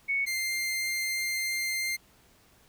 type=tone pair in turn; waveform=sine / sawtooth; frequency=2217 / 2099 Hz; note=C#7 / C7; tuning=0 / +5 cents; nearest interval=minor second; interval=95 cents; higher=first; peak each=-25 dBFS; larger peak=neither; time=0.08-0.26 / 0.26-1.97 s; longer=second; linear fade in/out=20 ms; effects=pink hiss -61 dBFS RMS until 2.68 s